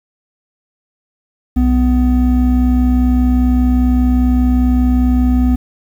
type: tone pair together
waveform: triangle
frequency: 62.5 / 250 Hz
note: B1 / B3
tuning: +21 / +21 cents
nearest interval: 2 octaves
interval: 2400 cents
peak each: -10 dBFS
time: 1.56-5.56 s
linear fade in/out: 10 ms
effects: 7-bit